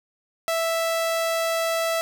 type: tone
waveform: sawtooth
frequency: 659.3 Hz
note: E5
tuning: in tune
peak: -18 dBFS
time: 0.48-2.01 s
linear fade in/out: 0 ms
effects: none